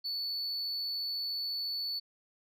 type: tone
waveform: sine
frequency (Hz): 4457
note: C#8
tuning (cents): +9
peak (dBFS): -30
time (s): 0.04-2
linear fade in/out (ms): 20
effects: tanh soft clip ceiling -32 dBFS

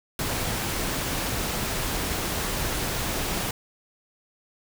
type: noise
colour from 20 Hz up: pink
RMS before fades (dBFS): -28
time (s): 0.19-3.51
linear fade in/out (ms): 2
effects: none

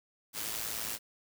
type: noise with amplitude modulation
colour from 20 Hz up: white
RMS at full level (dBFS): -34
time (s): 0.33-0.99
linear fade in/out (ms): 50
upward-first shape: sine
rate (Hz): 110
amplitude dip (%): 65
effects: none

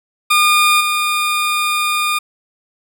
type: tone with level steps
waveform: 20% pulse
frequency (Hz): 1214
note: D#6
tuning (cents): -43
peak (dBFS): -5 / -10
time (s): 0.3-2.19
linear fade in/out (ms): 10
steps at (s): 0.8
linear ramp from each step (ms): 10
effects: none

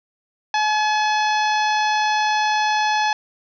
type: harmonic tone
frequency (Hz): 852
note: G#5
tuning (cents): +44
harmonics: 1 / 2 / 3 / 4 / 5 / 6 / 7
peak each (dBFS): -18 / -24 / -28 / -30 / -32 / -34 / -35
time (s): 0.54-3.13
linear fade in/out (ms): 2
effects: none

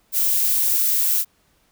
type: noise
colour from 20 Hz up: violet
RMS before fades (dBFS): -19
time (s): 0.12-1.25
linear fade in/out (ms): 50
effects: pink hiss -62 dBFS RMS until 1.71 s

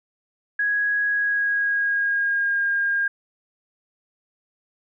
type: tone with pitch glide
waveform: sine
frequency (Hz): 1661.2 to 1614.8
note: G#6 to G#6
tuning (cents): 0 to -49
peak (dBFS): -19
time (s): 0.59-3.08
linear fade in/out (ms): 5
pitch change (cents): -49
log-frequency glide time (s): 1.06-2.66
effects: none

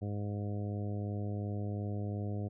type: harmonic tone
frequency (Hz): 102.8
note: G#2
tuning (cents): -17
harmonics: 1 / 2 / 3 / 4 / 5 / 6 / 7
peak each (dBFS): -35 / -41 / -45 / -47 / -49 / -51 / -52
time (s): 0.01-2.49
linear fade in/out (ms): 20
effects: none

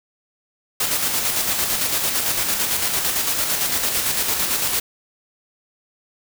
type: noise with tremolo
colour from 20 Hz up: white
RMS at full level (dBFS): -20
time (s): 0.8-4.8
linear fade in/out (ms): 5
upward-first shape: square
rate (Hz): 8.9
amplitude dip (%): 35
effects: none

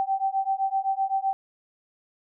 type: beating tone pair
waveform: sine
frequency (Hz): 772 / 779.8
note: G5 / G5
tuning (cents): -27 / -9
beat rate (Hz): 7.8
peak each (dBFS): -26 / -26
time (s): 0-1.33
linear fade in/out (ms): 0
effects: none

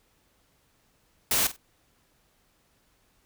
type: noise with echo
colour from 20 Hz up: white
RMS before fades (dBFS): -24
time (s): 1.31-1.47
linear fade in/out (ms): 2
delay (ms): 47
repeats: 2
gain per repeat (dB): -14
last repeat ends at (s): 1.564
effects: pink hiss -67 dBFS RMS until 3.25 s

